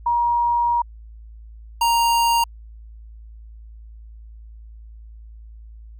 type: tone pair in turn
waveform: sine / square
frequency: 950 / 933.7 Hz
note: A#5 / A#5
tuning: +33 / +3 cents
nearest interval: unison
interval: 30 cents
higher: first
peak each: -16 dBFS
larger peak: neither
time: 0.06-0.82 / 1.81-2.44 s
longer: first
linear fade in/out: 5 ms
effects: added 55 Hz sine -38 dBFS peak until 5.99 s